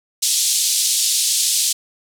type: band-pass noise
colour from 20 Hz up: white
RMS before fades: -18 dBFS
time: 0.22-1.73 s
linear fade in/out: 10 ms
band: 3500 to 9900 Hz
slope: 24 dB/octave
effects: none